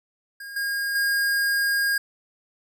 square tone with level steps, 1624 Hz, G#6, 39 cents flat, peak -36 / -25 / -21 dBFS, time 0.4-1.98 s, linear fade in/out 5 ms, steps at 0.56 / 0.95 s, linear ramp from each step 5 ms, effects none

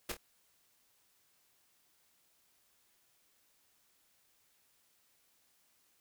pink noise with echo, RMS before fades -37 dBFS, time 0.09-0.12 s, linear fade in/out 5 ms, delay 25 ms, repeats 2, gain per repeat -8 dB, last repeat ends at 0.17 s, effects white hiss -72 dBFS RMS until 6 s

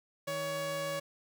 sawtooth tone pair together, 158.3 / 561.7 Hz, D#3 / C#5, +30 / +23 cents, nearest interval octave + minor seventh, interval 2193 cents, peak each -39 / -30 dBFS, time 0.27-1 s, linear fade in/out 10 ms, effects none

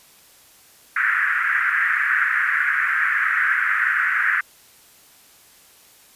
white band-pass noise, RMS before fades -20 dBFS, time 0.96-4.41 s, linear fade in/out 5 ms, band 1400 to 1900 Hz, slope 48 dB/octave, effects white hiss -51 dBFS RMS until 6.15 s + resampled to 32000 Hz

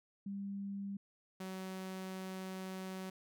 sine / sawtooth tone pair in turn, 198.7 / 188.16 Hz, G3 / F#3, +24 / +29 cents, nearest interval minor second, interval 95 cents, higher first, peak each -39 / -38 dBFS, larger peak second, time 0.26-0.97 / 1.4-3.1 s, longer second, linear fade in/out 5 ms, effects none

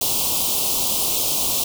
white band-stop noise, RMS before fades -21 dBFS, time 0.01-1.64 s, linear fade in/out 5 ms, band 1100 to 2700 Hz, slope 48 dB/octave, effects none

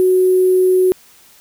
sine tone with sample-and-hold, 370 Hz, F#4, in tune, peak -9 dBFS, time 0-0.92 s, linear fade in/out 0 ms, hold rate 11025 Hz, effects white hiss -47 dBFS RMS until 1.4 s

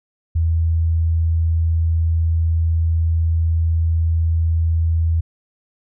sine tone, 82 Hz, E2, 9 cents flat, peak -14 dBFS, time 0.35-5.21 s, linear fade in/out 10 ms, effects none

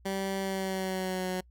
15% pulse tone with pitch glide, 193.7 to 184.21 Hz, G3 to F#3, -20 to -7 cents, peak -24 dBFS, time 0.05-1.41 s, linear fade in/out 10 ms, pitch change -87 cents, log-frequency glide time 0.39-1.28 s, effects noise-tail reverb RT60 0.1 s tail -26 dB re dry + added 60 Hz sine -55 dBFS peak until 1.5 s

